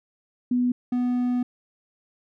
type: tone pair in turn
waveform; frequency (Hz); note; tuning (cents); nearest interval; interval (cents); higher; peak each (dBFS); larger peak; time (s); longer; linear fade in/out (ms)
sine / triangle; 246.9 / 246.9; B3 / B3; 0 / 0; unison; 0; neither; -19; neither; 0.51-0.72 / 0.92-1.43; second; 5
effects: none